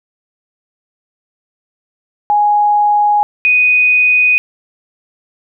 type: tone pair in turn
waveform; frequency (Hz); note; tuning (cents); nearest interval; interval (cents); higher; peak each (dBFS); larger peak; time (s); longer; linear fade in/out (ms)
sine; 830.6 / 2489; G#5 / D#7; 0 / 0; octave + perfect fifth; 1900; second; -8 / -7; second; 2.3-3.23 / 3.45-4.38; neither; 0
effects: none